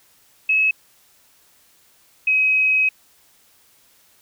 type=tone pair in turn; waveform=sine; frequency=2576 / 2539 Hz; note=E7 / D#7; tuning=-41 / +34 cents; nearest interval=unison; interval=25 cents; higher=first; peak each=-14 dBFS; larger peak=neither; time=0.49-0.71 / 2.27-2.89 s; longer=second; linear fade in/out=5 ms; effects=white hiss -56 dBFS RMS until 4.21 s